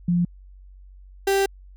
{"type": "tone pair in turn", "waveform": ["sine", "35% pulse"], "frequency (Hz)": [174.61, 392], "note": ["F3", "G4"], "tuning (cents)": [0, 0], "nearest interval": "octave + major second", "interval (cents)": 1400, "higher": "second", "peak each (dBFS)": [-17, -16], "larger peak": "second", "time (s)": [[0.08, 0.25], [1.27, 1.46]], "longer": "second", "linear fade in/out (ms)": 5, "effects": ["added 47 Hz sine -43 dBFS peak until 1.76 s"]}